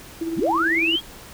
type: tone with tremolo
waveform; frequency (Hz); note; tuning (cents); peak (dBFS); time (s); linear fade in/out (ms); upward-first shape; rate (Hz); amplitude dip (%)
sine; 329.6; E4; 0; -21; 0.21-0.96; 5; triangle; 18; 60
type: linear sweep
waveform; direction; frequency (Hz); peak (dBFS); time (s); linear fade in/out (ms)
sine; up; 81.6 to 3332; -18; 0.36-1.01; 50
type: clicks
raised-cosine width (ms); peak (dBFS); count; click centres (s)
0.2; -27; 7; 0.434 / 0.466 / 0.514 / 0.579 / 0.672 / 0.786 / 0.825
effects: pink hiss -42 dBFS RMS until 1.33 s